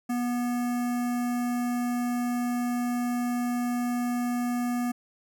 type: tone with notch filter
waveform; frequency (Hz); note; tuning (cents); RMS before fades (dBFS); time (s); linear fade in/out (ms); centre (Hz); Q
square; 243.4; B3; -25; -28; 0.09-4.92; 10; 3700; 0.81
effects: none